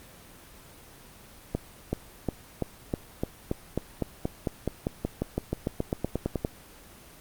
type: accelerating click train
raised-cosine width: 2 ms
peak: -13 dBFS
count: 25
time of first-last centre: 1.55-6.449 s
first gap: 380 ms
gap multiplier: 0.94
effects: pink hiss -50 dBFS RMS until 7.2 s + Opus 24 kbps